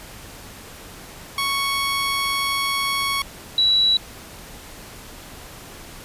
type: tone pair in turn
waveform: 15% pulse / sine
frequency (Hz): 1108.7 / 3921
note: C#6 / B7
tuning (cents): 0 / -13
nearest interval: octave + minor seventh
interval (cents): 2187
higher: second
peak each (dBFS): -14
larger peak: neither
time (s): 1.38-3.22 / 3.58-3.97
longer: first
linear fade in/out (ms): 2
effects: pink hiss -40 dBFS RMS until 6.04 s + resampled to 32000 Hz